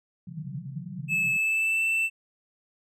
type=band-pass noise; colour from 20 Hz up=pink; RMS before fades=-37 dBFS; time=0.27-1.37 s; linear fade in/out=5 ms; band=130 to 190 Hz; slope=96 dB/octave
type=tone with pitch glide; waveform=triangle; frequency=2609 to 2665 Hz; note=E7 to E7; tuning=-18 to +18 cents; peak=-21 dBFS; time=1.08-2.1 s; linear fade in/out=50 ms; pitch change=+36 cents; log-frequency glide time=1.33-1.84 s
effects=none

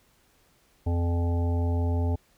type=harmonic tone; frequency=85.8 Hz; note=F2; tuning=30 cents flat; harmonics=1 / 3 / 5 / 7 / 9 / 10; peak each=-23 / -33 / -37 / -40 / -42 / -43 dBFS; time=0.86-2.16 s; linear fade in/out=10 ms; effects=pink hiss -64 dBFS RMS until 2.37 s

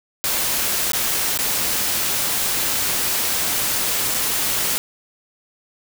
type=noise with dropouts; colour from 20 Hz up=white; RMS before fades=-21 dBFS; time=0.24-4.78 s; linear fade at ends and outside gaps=0 ms; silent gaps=0.919-0.933 / 1.375-1.389 / 4.141-4.145 s; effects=none

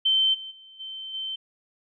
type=tone with level steps; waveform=sine; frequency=3096 Hz; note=G7; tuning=22 cents flat; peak=-18 / -35 / -46 / -34 / -29 dBFS; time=0.05-1.36 s; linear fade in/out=10 ms; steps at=0.33 / 0.5 / 0.79 / 1.13 s; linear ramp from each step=20 ms; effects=none

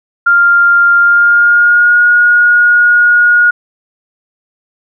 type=tone with pitch glide; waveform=sine; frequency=1396.9 to 1440.3 Hz; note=F6 to F#6; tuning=0 to -47 cents; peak=-4 dBFS; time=0.26-3.51 s; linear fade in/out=10 ms; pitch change=+53 cents; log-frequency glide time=0.98-2.01 s; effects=none

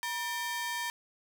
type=ring-modulated tone; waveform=sawtooth; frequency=1377 Hz; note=F6; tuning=25 cents flat; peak=-26 dBFS; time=0.03-0.9 s; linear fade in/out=0 ms; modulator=419 Hz; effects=none

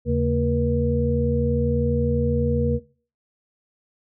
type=tone cluster; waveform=sine; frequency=78.5 / 138.2 / 230.3 / 479.2 Hz; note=D#2 / C#3 / A#3 / A#4; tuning=+16 / -5 / -21 / +48 cents; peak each=-24 dBFS; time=0.05-2.8 s; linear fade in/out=50 ms; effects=noise-tail reverb RT60 0.4 s tail -20 dB re dry

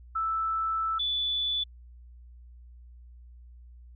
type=tone pair in turn; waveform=sine; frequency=1318.5 / 3469 Hz; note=E6 / A7; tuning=0 / -25 cents; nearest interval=octave + perfect fourth; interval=1675 cents; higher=second; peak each=-26 dBFS; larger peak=neither; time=0.15-0.99 / 0.99-1.64 s; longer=first; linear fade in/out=10 ms; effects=added 60 Hz sine -47 dBFS peak until 3.95 s

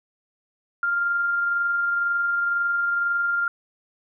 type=tone with amplitude modulation; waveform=sine; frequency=1396.9 Hz; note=F6; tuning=in tune; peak=-19 dBFS; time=0.83-3.48 s; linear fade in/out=2 ms; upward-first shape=sine; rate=22 Hz; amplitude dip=25%; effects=none

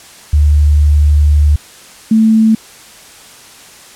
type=tone pair in turn; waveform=sine; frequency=74 / 220.9 Hz; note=D2 / A3; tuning=+14 / +7 cents; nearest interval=octave + perfect fifth; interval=1893 cents; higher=second; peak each=-5 dBFS; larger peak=neither; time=0.33-1.56 / 2.11-2.55 s; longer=first; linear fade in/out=5 ms; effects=white hiss -37 dBFS RMS until 3.95 s + low-pass 10000 Hz 12 dB/octave

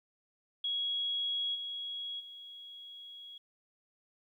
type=tone with level steps; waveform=sine; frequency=3322 Hz; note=G#7; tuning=in tune; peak=-31 / -37 / -46 dBFS; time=0.64-3.38 s; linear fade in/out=5 ms; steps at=1.54 / 2.19 s; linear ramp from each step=20 ms; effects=12-bit

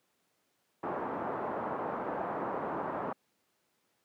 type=low-pass noise; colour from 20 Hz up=white; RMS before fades=-35 dBFS; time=0.83-3.13 s; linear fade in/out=5 ms; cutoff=1100 Hz; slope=24 dB/octave; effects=pink hiss -75 dBFS RMS until 4.04 s + high-pass 200 Hz 12 dB/octave

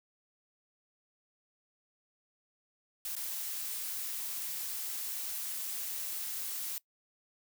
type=noise with dropouts; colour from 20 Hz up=blue; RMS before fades=-38 dBFS; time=3.05-6.78 s; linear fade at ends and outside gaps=1 ms; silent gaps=3.153-3.165 s; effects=noise-tail reverb RT60 0.1 s tail -21 dB re dry

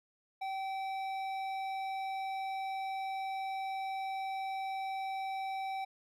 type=tone with hard clipping; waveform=sine; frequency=771 Hz; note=G5; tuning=29 cents flat; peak=-37 dBFS; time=0.41-5.85 s; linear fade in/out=10 ms; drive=10 dB; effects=none

